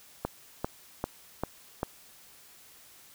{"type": "click train", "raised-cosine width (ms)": 1, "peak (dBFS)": -15, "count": 5, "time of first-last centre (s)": [0.25, 1.831], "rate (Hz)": 2.53, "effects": ["white hiss -55 dBFS RMS until 3.14 s"]}